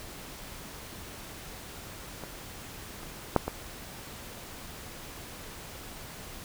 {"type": "clicks", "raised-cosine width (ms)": 1, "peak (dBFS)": [-24, -29, -6, -16], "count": 4, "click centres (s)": [2.237, 3.032, 3.363, 3.48], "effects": ["pink hiss -44 dBFS RMS until 6.44 s"]}